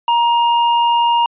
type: tone with tanh clipping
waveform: sine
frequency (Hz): 942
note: A#5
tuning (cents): +18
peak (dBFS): -13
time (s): 0.08-1.26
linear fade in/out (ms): 2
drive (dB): 14
effects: resampled to 8000 Hz